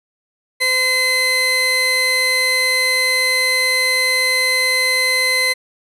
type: tone pair together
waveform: 30% pulse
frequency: 513 / 2052 Hz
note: C5 / C7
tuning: -34 / -34 cents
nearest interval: 2 octaves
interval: 2400 cents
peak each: -22 / -12 dBFS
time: 0.6-5.54 s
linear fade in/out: 20 ms
effects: resampled to 32000 Hz